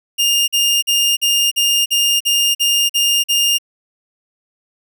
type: tone bursts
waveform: sawtooth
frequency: 2818 Hz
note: F7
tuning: 15 cents sharp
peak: -9 dBFS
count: 10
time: 0.18-3.585 s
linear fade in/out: 20 ms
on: 300 ms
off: 45 ms
effects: none